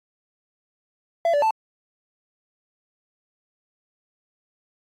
triangle tone with pitch steps, 674 / 580 / 882 Hz, E5 / D5 / A5, +38 / -22 / +4 cents, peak -15 dBFS, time 1.25-1.508 s, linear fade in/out 2 ms, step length 86 ms, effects AAC 48 kbps

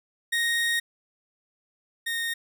30% pulse tone pair in turn, 1864.7 / 1849.7 Hz, A#6 / A#6, 0 / -14 cents, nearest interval unison, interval 14 cents, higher first, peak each -20 / -24 dBFS, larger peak first, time 0.32-0.8 / 2.06-2.34 s, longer first, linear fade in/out 10 ms, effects none

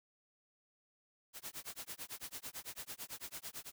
white noise with tremolo, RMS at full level -44 dBFS, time 1.33-3.72 s, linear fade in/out 50 ms, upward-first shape sine, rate 9 Hz, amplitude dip 100%, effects none

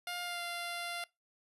10% pulse tone with pitch glide, 706 to 694.3 Hz, F5 to F5, +19 to -10 cents, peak -29 dBFS, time 0.07-1.04 s, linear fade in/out 2 ms, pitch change -29 cents, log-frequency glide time 0.23-0.42 s, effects noise-tail reverb RT60 0.2 s tail -22 dB re dry + resampled to 32000 Hz

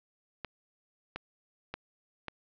clicks, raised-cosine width 0.3 ms, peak -20 dBFS, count 4, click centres 0.447 / 1.16 / 1.74 / 2.283 s, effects low-pass 4000 Hz 12 dB/octave

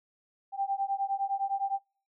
sine beating tone pair, 783 / 792.8 Hz, G5 / G5, -2 / +19 cents, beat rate 9.8 Hz, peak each -31 dBFS, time 0.52-1.8 s, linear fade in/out 50 ms, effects noise-tail reverb RT60 0.4 s tail -26 dB re dry

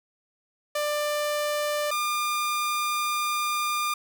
sawtooth tone pair in turn, 593 / 1203.3 Hz, D5 / D6, +17 / +42 cents, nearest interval octave, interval 1225 cents, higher second, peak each -21 dBFS, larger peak neither, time 0.75-1.91 / 1.91-3.94 s, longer second, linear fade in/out 5 ms, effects none

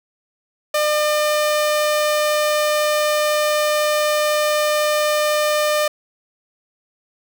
sawtooth tone, 602 Hz, D5, 43 cents sharp, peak -12 dBFS, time 0.74-5.88 s, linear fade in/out 5 ms, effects none

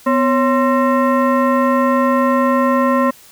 sine tone with frequency modulation, 250 Hz, B3, 21 cents sharp, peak -11 dBFS, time 0.06-3.11 s, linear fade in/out 10 ms, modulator 800 Hz, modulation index 1.3, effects white hiss -44 dBFS RMS until 3.31 s

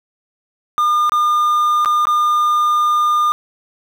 triangle tone with dropouts, 1210 Hz, D#6, 49 cents flat, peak -10 dBFS, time 0.78-3.32 s, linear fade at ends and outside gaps 0 ms, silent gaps 1.095-1.12 / 1.848-1.858 / 2.054-2.07 s, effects 7-bit

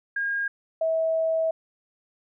sine tone pair in turn, 1623 / 647.4 Hz, G#6 / E5, -40 / -31 cents, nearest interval octave + major third, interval 1591 cents, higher first, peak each -24 / -21 dBFS, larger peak second, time 0.16-0.48 / 0.81-1.51 s, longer second, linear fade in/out 5 ms, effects none

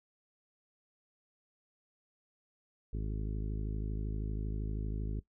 harmonic tone, 52.7 Hz, G#1, 26 cents sharp, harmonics 1 / 2 / 3 / 4 / 5 / 6 / 7 / 8, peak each -35 / -41 / -45 / -47 / -49 / -51 / -52 / -53 dBFS, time 2.93-5.2 s, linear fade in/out 5 ms, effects noise-tail reverb RT60 0.1 s tail -17 dB re dry

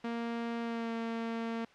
sawtooth tone with pitch glide, 233.1 to 228.8 Hz, A#3 to A#3, 0 to -32 cents, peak -30 dBFS, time 0.04-1.65 s, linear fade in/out 5 ms, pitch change -32 cents, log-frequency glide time 0.61-0.92 s, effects white hiss -60 dBFS RMS until 1.74 s + low-pass 3000 Hz 12 dB/octave

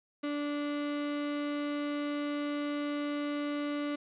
35% pulse tone, 291.5 Hz, D4, 13 cents flat, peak -30 dBFS, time 0.23-3.96 s, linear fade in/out 10 ms, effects resampled to 8000 Hz + 10-bit

